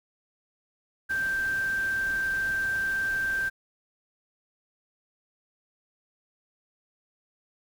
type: tone in noise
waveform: sine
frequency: 1568 Hz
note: G6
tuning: in tune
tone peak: -25 dBFS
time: 1.09-3.5 s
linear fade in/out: 20 ms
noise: pink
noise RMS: -43 dBFS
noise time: 1.09-3.5 s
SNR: +15 dB
effects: none